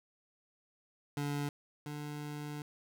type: tone pair in turn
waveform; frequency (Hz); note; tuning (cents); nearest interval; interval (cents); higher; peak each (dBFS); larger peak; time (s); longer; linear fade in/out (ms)
25% pulse; 144.4 / 147.95; D3 / D3; -29 / +13; unison; 42; second; -30 / -36; first; 1.17-1.49 / 1.86-2.62; second; 2
effects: none